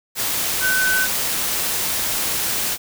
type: tone in noise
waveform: sine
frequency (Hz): 1516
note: F#6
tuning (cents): +42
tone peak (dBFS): -17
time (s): 0.6-1.08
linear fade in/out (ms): 50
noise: white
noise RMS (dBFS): -22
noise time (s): 0.15-2.78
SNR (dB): +2
effects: none